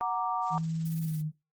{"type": "chord", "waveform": "sine", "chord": "Gb augmented", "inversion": "none", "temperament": "equal", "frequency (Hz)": [740, 932.3, 1174.7], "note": ["Gb5", "Bb5", "D6"], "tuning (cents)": [0, 0, 0], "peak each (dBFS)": -32, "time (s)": [0.01, 0.58], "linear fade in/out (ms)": 0}
{"type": "noise with tremolo", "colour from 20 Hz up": "blue", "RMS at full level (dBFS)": -44, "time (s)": [0.41, 1.23], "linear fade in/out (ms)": 50, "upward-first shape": "triangle", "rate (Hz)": 18, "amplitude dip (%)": 65}
{"type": "tone with pitch glide", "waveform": "sine", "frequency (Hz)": [162.2, 154.16], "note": ["E3", "D#3"], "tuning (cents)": [-28, -16], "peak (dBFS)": -29, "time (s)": [0.5, 1.32], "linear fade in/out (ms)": 50, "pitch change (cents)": -88, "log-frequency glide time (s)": [1.02, 1.19]}
{"effects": ["noise-tail reverb RT60 0.3 s tail -24 dB re dry", "Opus 24 kbps"]}